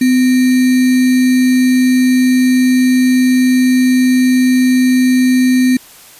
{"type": "tone with sample-and-hold", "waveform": "sine", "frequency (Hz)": 254.2, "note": "C4", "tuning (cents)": -50, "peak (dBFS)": -7, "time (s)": [0.01, 5.77], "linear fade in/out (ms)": 5, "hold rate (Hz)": 2100, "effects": ["white hiss -39 dBFS RMS until 6.19 s", "resampled to 32000 Hz"]}